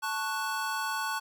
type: chord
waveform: square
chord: F# minor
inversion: first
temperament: equal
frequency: 880 / 1108.7 / 1480 Hz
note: A5 / C#6 / F#6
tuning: 0 / 0 / 0 cents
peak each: -35 / -36 / -35 dBFS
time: 0.02-1.2 s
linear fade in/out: 20 ms
effects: none